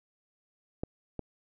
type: clicks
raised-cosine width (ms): 2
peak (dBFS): -19 / -22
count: 2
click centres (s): 0.835 / 1.193
effects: none